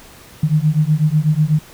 sine beating tone pair, 149.4 / 157.5 Hz, D3 / D#3, +30 / +21 cents, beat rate 8.1 Hz, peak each -15 dBFS, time 0.43-1.59 s, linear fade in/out 5 ms, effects pink hiss -42 dBFS RMS until 1.73 s

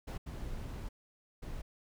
brown noise bursts at uneven times, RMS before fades -41 dBFS, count 3, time 0.07-0.18 / 0.26-0.89 / 1.42-1.62 s, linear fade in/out 10 ms, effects none

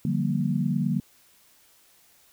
sine chord, G minor seventh, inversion second, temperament just, 147 / 176.4 / 196 / 235.2 Hz, D3 / F3 / G3 / Bb3, +2 / +18 / 0 / +16 cents, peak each -27 / -29 / -28 / -28 dBFS, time 0.05-1 s, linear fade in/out 2 ms, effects white hiss -59 dBFS RMS until 2.32 s

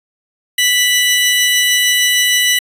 sawtooth tone pair together, 1975.5 / 2960 Hz, B6 / F#7, 0 / 0 cents, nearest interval perfect fifth, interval 700 cents, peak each -10 dBFS, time 0.58-2.59 s, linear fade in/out 5 ms, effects resampled to 32000 Hz

